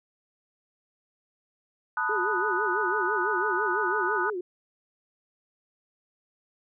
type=chord; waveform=sine; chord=B dominant seventh; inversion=third; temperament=equal; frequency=880 / 987.8 / 1244.5 / 1480 Hz; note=A5 / B5 / D#6 / F#6; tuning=0 / 0 / 0 / 0 cents; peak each=-32 / -33 / -30 / -28 dBFS; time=1.97-4.3 s; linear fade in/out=2 ms
type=tone with vibrato; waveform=sine; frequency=392 Hz; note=G4; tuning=in tune; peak=-29 dBFS; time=2.09-4.41 s; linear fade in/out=5 ms; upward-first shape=sine; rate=6 Hz; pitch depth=180 cents each way
effects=none